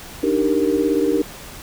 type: chord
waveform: sine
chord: Eb major seventh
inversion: third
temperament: equal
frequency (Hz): 293.7 / 311.1 / 392 / 466.2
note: D4 / Eb4 / G4 / Bb4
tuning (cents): 0 / 0 / 0 / 0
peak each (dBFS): -21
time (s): 0.23-1.22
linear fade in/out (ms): 5
effects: pink hiss -37 dBFS RMS until 1.62 s